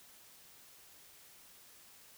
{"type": "silence", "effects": ["white hiss -59 dBFS RMS until 2.17 s"]}